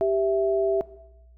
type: tone pair together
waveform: sine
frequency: 392 / 659.3 Hz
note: G4 / E5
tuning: 0 / 0 cents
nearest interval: major sixth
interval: 900 cents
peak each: -22 / -22 dBFS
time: 0.01-0.81 s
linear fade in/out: 0 ms
effects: noise-tail reverb RT60 0.9 s tail -18 dB re dry + added 60 Hz sine -49 dBFS peak until 1.37 s